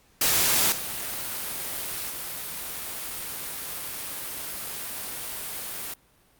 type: noise with level steps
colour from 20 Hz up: white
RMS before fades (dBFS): -22 / -32 / -34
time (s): 0.21-5.94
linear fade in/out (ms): 5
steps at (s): 0.72 / 2.1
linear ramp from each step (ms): 2
effects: pink hiss -61 dBFS RMS until 6.39 s + Opus 48 kbps